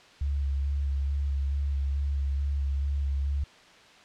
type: tone with vibrato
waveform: sine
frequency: 69.8 Hz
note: C#2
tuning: 13 cents sharp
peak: -25 dBFS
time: 0.21-3.44 s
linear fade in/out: 5 ms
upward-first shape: square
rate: 2.3 Hz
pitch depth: 18 cents each way
effects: white hiss -53 dBFS RMS until 4.04 s + low-pass 4000 Hz 12 dB/octave